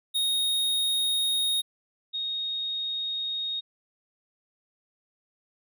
square / sine tone pair in turn, 3729 / 3729 Hz, A#7 / A#7, 0 / 0 cents, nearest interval unison, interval 0 cents, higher neither, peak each -24 / -28 dBFS, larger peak first, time 0.14-1.62 / 2.13-3.61 s, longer neither, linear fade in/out 20 ms, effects none

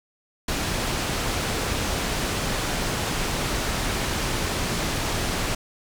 pink low-pass noise, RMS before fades -26 dBFS, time 0.48-5.55 s, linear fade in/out 5 ms, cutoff 8700 Hz, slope 12 dB/octave, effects none

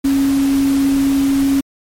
sine tone in noise, 274.6 Hz, C#4, 16 cents flat, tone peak -11 dBFS, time 0.04-1.61 s, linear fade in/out 10 ms, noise pink, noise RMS -28 dBFS, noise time 0.04-1.61 s, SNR +14 dB, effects MP3 64 kbps

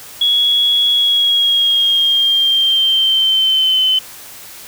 sine tone with pitch glide, 3348 to 3052 Hz, G#7 to G7, +13 to -47 cents, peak -10 dBFS, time 0.21-3.99 s, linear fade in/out 5 ms, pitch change -160 cents, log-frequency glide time 0.91-3.8 s, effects white hiss -35 dBFS RMS until 4.67 s

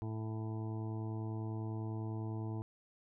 harmonic tone, 110 Hz, A2, in tune, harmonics 1 / 2 / 3 / 4 / 6 / 7 / 8 / 9, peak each -38 / -47 / -45 / -52 / -56 / -57 / -55 / -58 dBFS, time 0.02-2.62 s, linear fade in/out 0 ms, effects none

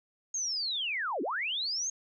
sine linear two-way sweep, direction down then up, 6600 to 241.1 to 6600 Hz, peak -30 dBFS, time 0.34-1.9 s, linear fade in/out 5 ms, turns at 1.22 s, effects none

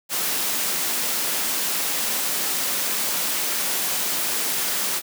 white high-pass noise, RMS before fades -24 dBFS, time 0.09-5.02 s, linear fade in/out 50 ms, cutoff 160 Hz, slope 24 dB/octave, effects none

